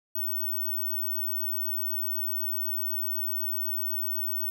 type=tone; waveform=sine; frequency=15804 Hz; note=B9; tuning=in tune; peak=-27 dBFS; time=0.15-4.5 s; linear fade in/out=5 ms; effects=none